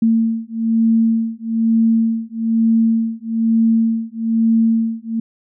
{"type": "beating tone pair", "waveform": "sine", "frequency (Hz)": [225.6, 226.7], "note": ["A3", "A#3"], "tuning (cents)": [44, -48], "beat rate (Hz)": 1.1, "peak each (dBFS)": -16, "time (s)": [0.02, 5.2], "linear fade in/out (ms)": 5, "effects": []}